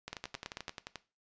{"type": "two click trains", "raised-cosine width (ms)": 0.2, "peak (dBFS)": [-23, -21], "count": [11, 6], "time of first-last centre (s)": [[0.08, 0.957], [0.13, 0.681]], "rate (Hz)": [11.4, 9.07], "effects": ["noise-tail reverb RT60 0.3 s tail -17 dB re dry", "resampled to 16000 Hz"]}